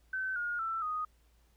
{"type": "tone with pitch steps", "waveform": "sine", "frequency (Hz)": [1531, 1428.5, 1332.8, 1243.6], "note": ["G6", "F6", "E6", "D#6"], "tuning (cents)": [-41, 39, 19, -1], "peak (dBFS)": -32, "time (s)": [0.13, 1.05], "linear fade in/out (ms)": 5, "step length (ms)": 230, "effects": ["added 57 Hz sine -64 dBFS peak until 1.56 s", "pink hiss -72 dBFS RMS until 1.56 s"]}